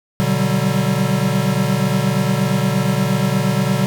square chord, G major seventh, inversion first, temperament equal with one note detuned, 123.47 / 146.83 / 187.47 / 196 Hz, B2 / D3 / F#3 / G3, 0 / 0 / +23 / 0 cents, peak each -22 / -21 / -21 / -22 dBFS, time 0.2-3.86 s, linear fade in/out 0 ms, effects none

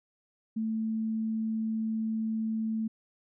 sine tone, 221.2 Hz, A3, 9 cents sharp, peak -28 dBFS, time 0.56-2.88 s, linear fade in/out 10 ms, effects none

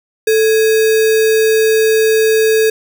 sine tone with sample-and-hold, 440 Hz, A4, in tune, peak -8 dBFS, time 0.27-2.7 s, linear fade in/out 5 ms, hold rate 2100 Hz, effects none

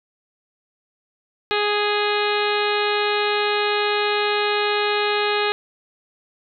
harmonic tone, 415.3 Hz, G#4, in tune, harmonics 1 / 2 / 3 / 4 / 5 / 6 / 7 / 8 / 9 / 10, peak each -22 / -26 / -27 / -28 / -31 / -28 / -32 / -33 / -30 / -33 dBFS, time 1.51-5.52 s, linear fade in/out 0 ms, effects none

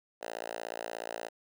5% pulse tone with high-pass filter, 56.8 Hz, A#1, 44 cents flat, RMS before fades -40 dBFS, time 0.21-1.29 s, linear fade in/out 10 ms, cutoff 600 Hz, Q 1.7, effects none

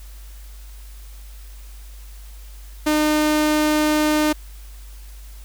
sawtooth tone, 304.1 Hz, D#4, 40 cents flat, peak -12 dBFS, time 2.86-4.33 s, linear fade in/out 10 ms, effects added 50 Hz sine -36 dBFS peak until 5.44 s + white hiss -49 dBFS RMS until 5.44 s

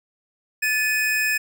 square tone pair together, 1739.8 / 2497 Hz, A6 / D#7, -20 / +6 cents, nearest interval tritone, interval 626 cents, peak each -23 dBFS, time 0.62-1.38 s, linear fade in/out 10 ms, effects none

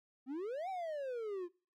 triangle exponential two-way sweep, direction up then down, 246.9 to 784 to 339.2 Hz, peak -36 dBFS, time 0.26-1.49 s, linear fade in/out 50 ms, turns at 0.69 s, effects noise-tail reverb RT60 0.4 s tail -24 dB re dry

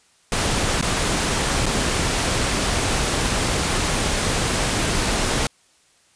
pink noise with dropouts, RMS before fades -21 dBFS, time 0.32-5.47 s, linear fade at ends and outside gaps 1 ms, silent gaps 0.813-0.825 / 1.658-1.664 s, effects white hiss -58 dBFS RMS until 6.15 s + resampled to 22050 Hz

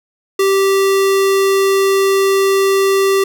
square tone, 390 Hz, G4, 9 cents flat, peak -11 dBFS, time 0.39-3.24 s, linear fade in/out 5 ms, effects none

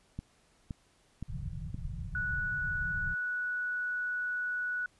click train, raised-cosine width 5 ms, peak -25 dBFS, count 4, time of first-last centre 0.19-1.744 s, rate 1.93 Hz
pink low-pass noise, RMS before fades -39 dBFS, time 1.28-3.15 s, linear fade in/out 20 ms, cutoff 180 Hz, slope 96 dB/octave
sine tone, 1473 Hz, F#6, 8 cents flat, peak -31 dBFS, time 2.15-4.86 s, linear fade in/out 2 ms
effects pink hiss -67 dBFS RMS until 4.99 s + resampled to 24000 Hz

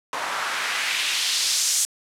white noise with band-pass filter sweep, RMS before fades -24 dBFS, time 0.13-1.85 s, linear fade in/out 0 ms, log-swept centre 870 to 7500 Hz, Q 1.4, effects low-pass 12000 Hz 12 dB/octave

